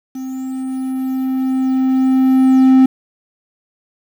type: tone with level ramp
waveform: triangle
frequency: 261.6 Hz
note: C4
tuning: in tune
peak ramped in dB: -21 to -3 dBFS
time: 0.15-2.86 s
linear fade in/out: 5 ms
effects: 7-bit